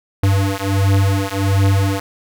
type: beating tone pair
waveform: square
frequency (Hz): 97.2 / 98.6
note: G2 / G2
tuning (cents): -14 / +11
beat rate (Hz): 1.4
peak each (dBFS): -17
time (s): 0.23-2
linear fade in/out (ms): 5
effects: none